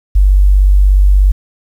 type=tone; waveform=sine; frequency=48.39 Hz; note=G1; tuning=22 cents flat; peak=-4 dBFS; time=0.15-1.32 s; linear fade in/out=10 ms; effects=7-bit